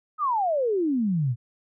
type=exponential sweep; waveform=sine; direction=down; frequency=1292 to 112.3 Hz; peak=-21 dBFS; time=0.18-1.36 s; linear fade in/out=50 ms; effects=none